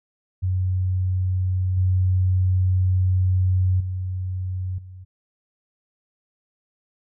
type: tone with level steps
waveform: sine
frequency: 92.5 Hz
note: F#2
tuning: in tune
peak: -19 / -16 / -24 / -37 dBFS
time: 0.42-5.05 s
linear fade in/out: 20 ms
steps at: 1.77 / 3.8 / 4.78 s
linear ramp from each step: 5 ms
effects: none